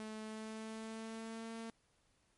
sawtooth tone with pitch glide, 217.2 to 226.8 Hz, A3 to A#3, -22 to -47 cents, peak -40 dBFS, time 0-1.7 s, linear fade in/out 0 ms, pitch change +75 cents, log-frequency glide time 0.23-1.53 s, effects pink hiss -75 dBFS RMS until 2.37 s + MP3 48 kbps

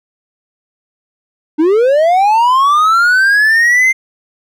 triangle linear sweep, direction up, 293.7 to 2100 Hz, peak -5 dBFS, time 1.58-3.93 s, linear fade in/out 20 ms, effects none

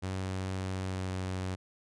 sawtooth tone with pitch glide, 94.3 to 93.11 Hz, F#2 to F#2, +33 to +11 cents, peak -29 dBFS, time 0.02-1.56 s, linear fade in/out 20 ms, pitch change -22 cents, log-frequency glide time 0.75-1.11 s, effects resampled to 22050 Hz

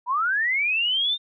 sine linear sweep, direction up, 932.3 to 3666 Hz, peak -20 dBFS, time 0.06-1.18 s, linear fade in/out 50 ms, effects none

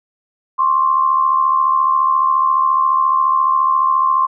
sine tone pair together, 1055 / 1129.4 Hz, C6 / C#6, +14 / +32 cents, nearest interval minor second, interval 118 cents, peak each -12 / -19 dBFS, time 0.58-4.27 s, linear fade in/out 20 ms, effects none

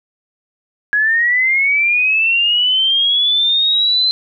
sine linear sweep, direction up, 1661.2 to 4091 Hz, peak -11 dBFS, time 0.93-4.11 s, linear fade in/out 0 ms, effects none

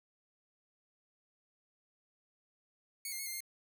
5% pulse tone with pitch steps, 2222 / 2109 / 2186 / 2103 / 2121 Hz, C#7 / C7 / C#7 / C7 / C7, +4 / +13 / -25 / +8 / +23 cents, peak -29 dBFS, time 3.05-3.405 s, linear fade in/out 2 ms, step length 71 ms, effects none

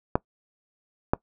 clicks, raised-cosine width 1 ms, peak -6 dBFS, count 2, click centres 0.155 / 1.135 s, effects noise-tail reverb RT60 0.1 s tail -22 dB re dry

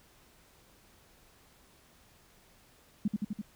sine tone with echo, 207.7 Hz, G#3, in tune, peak -25 dBFS, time 3.05-3.08 s, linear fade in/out 5 ms, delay 84 ms, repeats 4, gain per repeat -2 dB, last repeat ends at 3.416 s, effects pink hiss -62 dBFS RMS until 3.55 s

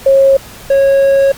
sine / triangle tone pair in turn, 543 / 548.4 Hz, C#5 / C#5, -36 / -19 cents, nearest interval unison, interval 17 cents, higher second, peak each -4 dBFS, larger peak neither, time 0.06-0.37 / 0.7-1.32 s, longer second, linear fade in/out 5 ms, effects pink hiss -33 dBFS RMS until 1.37 s + Opus 48 kbps

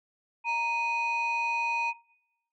sine tone pair together, 932.3 / 2489 Hz, A#5 / D#7, 0 / 0 cents, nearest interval octave + perfect fourth, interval 1700 cents, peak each -27 dBFS, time 0.44-1.94 s, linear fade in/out 50 ms, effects noise-tail reverb RT60 0.9 s tail -23 dB re dry + tanh soft clip ceiling -22 dBFS

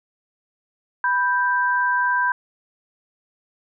sine tone pair together, 987.8 / 1570.8 Hz, B5 / G6, 0 / +3 cents, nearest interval minor sixth, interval 803 cents, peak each -20 dBFS, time 1.04-2.32 s, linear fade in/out 2 ms, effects none

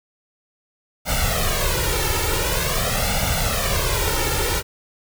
pink noise with flanger, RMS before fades -21 dBFS, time 1.05-4.63 s, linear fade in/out 50 ms, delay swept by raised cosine 1.4 to 2.24 ms, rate 0.46 Hz, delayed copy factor +0.9, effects none

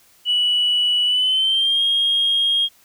sine tone with pitch glide, 2947 to 3251 Hz, F#7 to G#7, -8 to -38 cents, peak -14 dBFS, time 0.25-2.69 s, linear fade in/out 50 ms, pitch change +170 cents, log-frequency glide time 1.05-1.83 s, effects tanh soft clip ceiling -11 dBFS + white hiss -54 dBFS RMS until 2.84 s

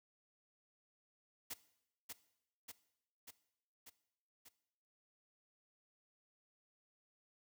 white noise with echo, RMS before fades -44 dBFS, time 1.5-1.54 s, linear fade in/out 10 ms, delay 590 ms, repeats 5, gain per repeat -3 dB, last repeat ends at 4.49 s, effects noise-tail reverb RT60 0.8 s tail -17 dB re dry + high-pass 80 Hz 12 dB/octave

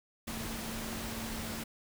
sine tone in noise, 225.1 Hz, A3, 40 cents sharp, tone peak -42 dBFS, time 0.27-1.64 s, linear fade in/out 10 ms, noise pink, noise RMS -40 dBFS, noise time 0.27-1.64 s, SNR -5 dB, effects none

